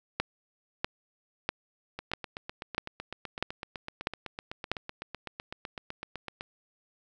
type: two click trains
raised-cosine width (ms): 0.3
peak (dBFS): -21 / -11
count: 36 / 8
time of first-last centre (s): 1.99-6.409 / 0.2-4.716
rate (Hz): 7.92 / 1.55
effects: none